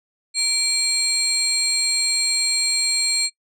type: tone cluster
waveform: sine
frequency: 2333 / 4229 / 7490 / 8510 Hz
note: D7 / C8 / A#8 / C9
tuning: -12 / +18 / +7 / +28 cents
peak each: -27 / -18 / -24 / -26 dBFS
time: 0.34-3.3 s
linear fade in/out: 50 ms
effects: noise-tail reverb RT60 0.1 s tail -22 dB re dry + tanh soft clip ceiling -12 dBFS

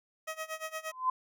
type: tone with tremolo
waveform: 15% pulse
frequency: 634 Hz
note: D#5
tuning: 32 cents sharp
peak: -28 dBFS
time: 0.27-0.92 s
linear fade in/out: 10 ms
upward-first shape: sine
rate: 8.6 Hz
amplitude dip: 90%
type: tone with exponential growth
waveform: sine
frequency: 1026 Hz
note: C6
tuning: 34 cents flat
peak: -22 dBFS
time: 0.87-1.1 s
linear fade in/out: 5 ms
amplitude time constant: 48 ms
effects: none

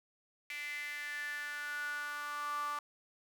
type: tone with high-pass filter sweep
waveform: sawtooth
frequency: 292.8 Hz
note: D4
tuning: 5 cents flat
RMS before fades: -40 dBFS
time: 0.5-2.79 s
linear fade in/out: 2 ms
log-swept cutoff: 2200 to 1100 Hz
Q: 8.4
effects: 11-bit

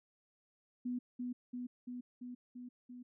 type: tone with echo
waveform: sine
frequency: 246.9 Hz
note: B3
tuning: in tune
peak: -35 dBFS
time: 0.85-0.99 s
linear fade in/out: 10 ms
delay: 340 ms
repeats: 6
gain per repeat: -2 dB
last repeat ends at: 3.03 s
effects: none

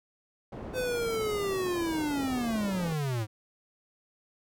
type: low-pass noise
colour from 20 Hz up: white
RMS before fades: -40 dBFS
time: 0.52-2.93 s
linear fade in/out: 5 ms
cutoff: 520 Hz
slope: 12 dB/octave
type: linear sweep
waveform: square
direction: down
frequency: 515 to 103 Hz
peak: -29 dBFS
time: 0.73-3.27 s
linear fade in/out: 50 ms
effects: none

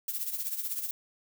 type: noise with tremolo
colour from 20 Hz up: violet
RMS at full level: -31 dBFS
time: 0.08-0.91 s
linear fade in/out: 2 ms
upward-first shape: triangle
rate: 16 Hz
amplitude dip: 75%
effects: none

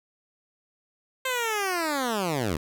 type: linear sweep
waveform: 10% pulse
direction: down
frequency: 528 to 69.3 Hz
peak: -17 dBFS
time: 1.25-2.57 s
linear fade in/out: 5 ms
effects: none

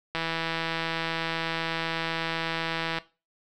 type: click train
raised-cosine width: 0.3 ms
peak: -13 dBFS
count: 466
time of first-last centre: 0.15-2.985 s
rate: 164 Hz
effects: noise-tail reverb RT60 0.3 s tail -18 dB re dry

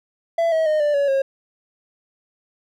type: tone with pitch steps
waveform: triangle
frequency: 669 / 641.4 / 614.9 / 589.5 / 565.2 / 541.8 Hz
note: E5 / E5 / D#5 / D5 / C#5 / C#5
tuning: +25 / -48 / -21 / +6 / +34 / -40 cents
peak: -14 dBFS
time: 0.38-1.22 s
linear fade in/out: 5 ms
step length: 140 ms
effects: none

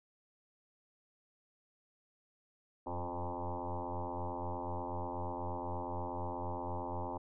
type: tone with frequency modulation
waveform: sine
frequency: 440 Hz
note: A4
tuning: in tune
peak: -36 dBFS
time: 2.86-7.18 s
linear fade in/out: 10 ms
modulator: 88.4 Hz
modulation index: 6.1
effects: none

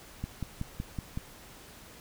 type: click train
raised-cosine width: 5 ms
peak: -21 dBFS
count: 6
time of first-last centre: 0.24-1.175 s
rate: 5.35 Hz
effects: pink hiss -51 dBFS RMS until 2 s

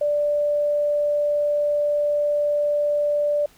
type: tone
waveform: sine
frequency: 587.3 Hz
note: D5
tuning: in tune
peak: -18 dBFS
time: 0.01-3.46 s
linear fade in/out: 5 ms
effects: pink hiss -54 dBFS RMS until 3.57 s

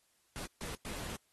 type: noise bursts at uneven times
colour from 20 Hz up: pink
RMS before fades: -43 dBFS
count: 3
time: 0.36-0.46 / 0.61-0.75 / 0.85-1.16 s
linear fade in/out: 0 ms
effects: white hiss -73 dBFS RMS until 1.32 s + AAC 32 kbps

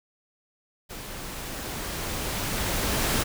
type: noise with level ramp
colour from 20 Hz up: pink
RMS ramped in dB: -39 to -24 dBFS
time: 0.89-3.24 s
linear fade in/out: 20 ms
effects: none

